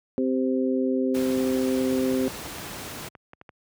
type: harmonic tone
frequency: 130 Hz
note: C3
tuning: 11 cents flat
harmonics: 2 / 3 / 4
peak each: -23 / -27 / -29 dBFS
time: 0.18-2.28 s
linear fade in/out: 0 ms
type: noise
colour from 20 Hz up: pink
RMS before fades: -36 dBFS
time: 1.14-3.09 s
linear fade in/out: 10 ms
type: clicks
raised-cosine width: 0.5 ms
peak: -28 dBFS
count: 8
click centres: 2.461 / 2.552 / 2.584 / 3.045 / 3.152 / 3.334 / 3.414 / 3.492 s
effects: high-pass 80 Hz 12 dB/octave